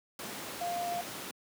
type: tone in noise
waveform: sine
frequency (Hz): 698.5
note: F5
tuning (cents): 0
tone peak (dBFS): -32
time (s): 0.61-1.01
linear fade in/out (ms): 2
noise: pink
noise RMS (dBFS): -40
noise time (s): 0.19-1.31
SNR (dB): +5
effects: high-pass 200 Hz 12 dB/octave